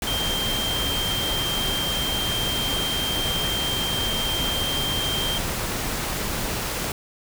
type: tone in noise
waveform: sine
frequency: 3165 Hz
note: G7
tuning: 16 cents sharp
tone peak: -25 dBFS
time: 0.07-5.38 s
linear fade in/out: 2 ms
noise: pink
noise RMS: -27 dBFS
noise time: 0.02-6.92 s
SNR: -1 dB
effects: none